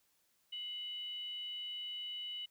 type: tone with frequency modulation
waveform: sine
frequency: 2960 Hz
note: F#7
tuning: in tune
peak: -40 dBFS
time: 0.52-2.46 s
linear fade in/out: 10 ms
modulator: 848 Hz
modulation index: 0.26
effects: white hiss -75 dBFS RMS until 2.5 s